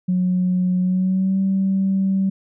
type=tone with pitch glide; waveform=sine; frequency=182.1 to 192.71 Hz; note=F#3 to G3; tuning=-27 to -29 cents; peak=-15 dBFS; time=0.08-2.3 s; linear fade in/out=10 ms; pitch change=+98 cents; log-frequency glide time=0.8-1.39 s; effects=tanh soft clip ceiling -11 dBFS